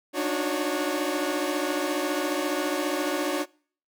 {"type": "tone cluster", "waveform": "sawtooth", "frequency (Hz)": [291.8, 306.4, 364.2, 556], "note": ["D4", "D#4", "F#4", "C#5"], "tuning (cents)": [-11, -27, -27, 5], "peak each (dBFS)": -27, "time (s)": [0.13, 3.46], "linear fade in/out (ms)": 50, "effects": ["noise-tail reverb RT60 0.5 s tail -25 dB re dry"]}